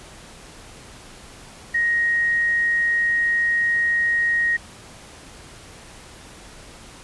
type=tone; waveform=sine; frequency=1877 Hz; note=A#6; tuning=11 cents sharp; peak=-17 dBFS; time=1.74-4.57 s; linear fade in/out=10 ms; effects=pink hiss -43 dBFS RMS until 7.03 s + resampled to 24000 Hz